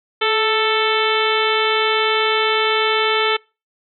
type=harmonic tone with a mistuned harmonic; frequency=441 Hz; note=A4; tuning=4 cents sharp; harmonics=1 / 2 / 3 / 4 / 5 / 6 / 7 / 8 / 9; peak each=-20 / -24 / -21 / -26 / -23 / -27 / -24 / -25 / -32 dBFS; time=0.21-3.37 s; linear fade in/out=10 ms; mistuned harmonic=1; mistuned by=-32 cents; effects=noise-tail reverb RT60 0.3 s tail -26 dB re dry